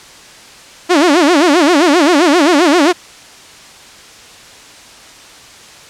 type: tone with vibrato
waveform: sawtooth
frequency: 319.2 Hz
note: D#4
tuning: 44 cents sharp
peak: -3 dBFS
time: 0.89-2.93 s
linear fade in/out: 20 ms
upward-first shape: sine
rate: 7.6 Hz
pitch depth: 240 cents each way
effects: white hiss -37 dBFS RMS until 5.89 s + low-pass 7000 Hz 12 dB/octave